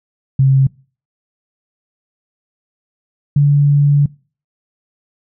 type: tone pair in turn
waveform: sine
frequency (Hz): 134.5 / 143.79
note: C3 / D3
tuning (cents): +48 / -36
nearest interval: minor second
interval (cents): 116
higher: second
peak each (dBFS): -7 / -7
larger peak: neither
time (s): 0.39-0.67 / 3.36-4.06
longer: second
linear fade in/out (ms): 5
effects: noise-tail reverb RT60 0.4 s tail -24 dB re dry